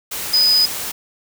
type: tone in noise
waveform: sine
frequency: 4991 Hz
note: D#8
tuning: 5 cents sharp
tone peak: -11 dBFS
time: 0.33-0.66 s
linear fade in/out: 10 ms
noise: white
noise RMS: -26 dBFS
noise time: 0.11-0.92 s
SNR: +12 dB
effects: none